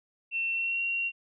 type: tone with pitch glide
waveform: sine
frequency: 2700 to 2749 Hz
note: E7 to F7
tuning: +41 to -28 cents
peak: -27 dBFS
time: 0.31-1.12 s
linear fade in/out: 50 ms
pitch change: +31 cents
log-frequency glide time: 0.5-0.83 s
effects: none